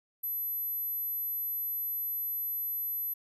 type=tone; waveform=sine; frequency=12000 Hz; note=F#9; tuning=23 cents sharp; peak=-31 dBFS; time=0.23-3.14 s; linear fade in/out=10 ms; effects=none